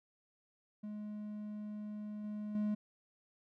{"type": "tone with level steps", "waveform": "triangle", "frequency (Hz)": 210.2, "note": "G#3", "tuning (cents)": 21, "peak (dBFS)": [-39, -37, -30], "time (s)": [0.83, 2.75], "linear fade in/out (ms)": 10, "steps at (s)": [2.24, 2.55], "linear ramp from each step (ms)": 2, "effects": []}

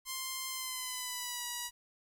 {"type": "tone with pitch glide", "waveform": "5% pulse", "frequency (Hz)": [1049, 967.5], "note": ["C6", "B5"], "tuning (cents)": [4, -36], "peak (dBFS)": -25, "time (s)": [0.05, 1.71], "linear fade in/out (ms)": 50, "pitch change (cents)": -140, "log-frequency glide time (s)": [0.48, 1.45], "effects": ["10-bit"]}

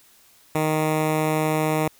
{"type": "tone with notch filter", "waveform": "10% pulse", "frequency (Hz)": 155.56, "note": "D#3", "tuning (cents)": 0, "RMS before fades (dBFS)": -22, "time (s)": [0.55, 1.88], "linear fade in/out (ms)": 2, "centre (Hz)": 4600, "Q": 1.1, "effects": ["white hiss -55 dBFS RMS until 1.99 s"]}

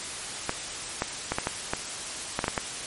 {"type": "clicks", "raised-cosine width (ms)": 0.5, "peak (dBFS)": -10, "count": 10, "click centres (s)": [0.494, 1.021, 1.32, 1.385, 1.471, 1.735, 2.391, 2.442, 2.481, 2.578], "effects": ["white hiss -35 dBFS RMS until 2.86 s", "MP3 48 kbps"]}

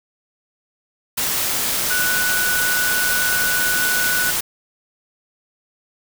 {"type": "tone in noise", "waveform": "sine", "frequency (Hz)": 1480, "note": "F#6", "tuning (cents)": 0, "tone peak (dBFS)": -19, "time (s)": [1.9, 4.31], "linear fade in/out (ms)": 10, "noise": "white", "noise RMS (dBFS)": -21, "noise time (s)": [1.17, 4.41], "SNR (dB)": -1, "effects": []}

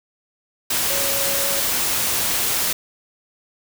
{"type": "tone in noise", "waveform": "sine", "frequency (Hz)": 554.4, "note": "C#5", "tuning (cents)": 0, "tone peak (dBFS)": -28, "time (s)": [0.9, 1.6], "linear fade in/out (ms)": 5, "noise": "white", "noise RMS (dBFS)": -21, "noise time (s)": [0.7, 2.73], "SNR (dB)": -10, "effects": []}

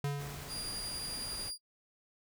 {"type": "tone with exponential decay", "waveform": "square", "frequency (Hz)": 142.6, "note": "C#3", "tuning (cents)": 49, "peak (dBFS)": -31, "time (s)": [0.04, 0.87], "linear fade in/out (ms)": 2, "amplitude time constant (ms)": 180}
{"type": "noise", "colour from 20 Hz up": "pink", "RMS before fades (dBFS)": -46, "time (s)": [0.17, 1.52], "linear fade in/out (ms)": 50}
{"type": "tone with tremolo", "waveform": "30% pulse", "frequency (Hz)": 4816, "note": "D8", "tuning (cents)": 43, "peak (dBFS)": -34, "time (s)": [0.48, 1.58], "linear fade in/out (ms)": 50, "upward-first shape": "triangle", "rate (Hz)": 11, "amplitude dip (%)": 25}
{"effects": ["noise-tail reverb RT60 0.1 s tail -25 dB re dry"]}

